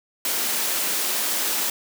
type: high-pass noise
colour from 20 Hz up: white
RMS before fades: -24 dBFS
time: 0.25-1.7 s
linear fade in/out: 2 ms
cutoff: 200 Hz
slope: 48 dB/octave
effects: none